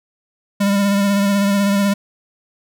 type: tone with vibrato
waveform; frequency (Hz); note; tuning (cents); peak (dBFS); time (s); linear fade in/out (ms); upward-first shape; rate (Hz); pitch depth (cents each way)
square; 200.1; G3; +36; -14; 0.6-1.94; 10; sine; 16; 27
effects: none